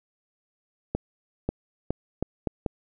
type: accelerating click train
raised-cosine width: 2 ms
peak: -12 dBFS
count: 6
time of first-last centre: 0.95-2.662 s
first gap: 540 ms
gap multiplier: 0.77
effects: none